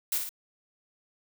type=noise with echo; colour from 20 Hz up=blue; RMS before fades=-28 dBFS; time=0.12-0.18 s; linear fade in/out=2 ms; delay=56 ms; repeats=2; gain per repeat=-5 dB; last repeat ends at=0.292 s; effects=none